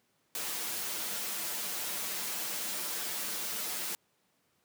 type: noise with comb filter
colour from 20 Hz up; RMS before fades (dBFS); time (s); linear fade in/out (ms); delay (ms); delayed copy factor
white; -36; 0.35-3.95; 0; 7.5; -0.9
effects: pink hiss -73 dBFS RMS until 4.64 s + high-pass 150 Hz 12 dB/octave